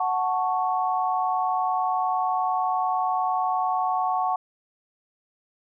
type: chord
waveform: sine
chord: F# minor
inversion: none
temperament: equal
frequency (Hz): 740 / 880 / 1108.7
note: F#5 / A5 / C#6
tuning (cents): 0 / 0 / 0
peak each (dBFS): -24 / -28 / -27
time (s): 0-4.36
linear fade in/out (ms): 5
effects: none